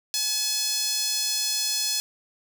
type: tone with high-pass filter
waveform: sawtooth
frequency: 853 Hz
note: G#5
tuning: 46 cents sharp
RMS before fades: -26 dBFS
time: 0.14-2 s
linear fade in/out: 0 ms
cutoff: 4800 Hz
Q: 2.1
effects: none